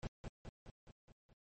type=noise with echo; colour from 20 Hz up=brown; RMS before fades=-41 dBFS; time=0.03-0.07 s; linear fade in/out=0 ms; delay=210 ms; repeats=6; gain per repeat=-4 dB; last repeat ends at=1.33 s; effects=MP3 32 kbps